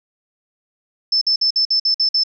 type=tone bursts; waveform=sine; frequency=5274 Hz; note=E8; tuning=in tune; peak=-13 dBFS; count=8; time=1.12-2.236 s; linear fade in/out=5 ms; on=94 ms; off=52 ms; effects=none